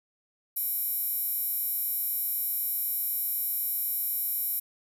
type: tone with high-pass filter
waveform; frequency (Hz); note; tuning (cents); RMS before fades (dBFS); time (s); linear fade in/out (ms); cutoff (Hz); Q
square; 784; G5; 0; -30; 0.56-4.6; 10; 12000; 4.6
effects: none